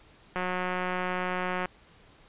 click train, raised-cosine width 0.5 ms, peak -16 dBFS, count 237, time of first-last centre 0.36-1.657 s, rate 182 Hz, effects pink hiss -57 dBFS RMS until 2.28 s + resampled to 8000 Hz

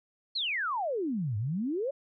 sine exponential two-way sweep, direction down then up, 4410 to 99.1 to 585 Hz, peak -28 dBFS, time 0.35-1.91 s, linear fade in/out 10 ms, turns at 1.37 s, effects MP3 96 kbps

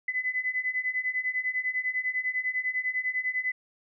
sine beating tone pair, 2006 / 2016 Hz, B6 / B6, +26 / +35 cents, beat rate 10 Hz, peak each -31 / -29 dBFS, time 0.08-3.52 s, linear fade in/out 5 ms, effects none

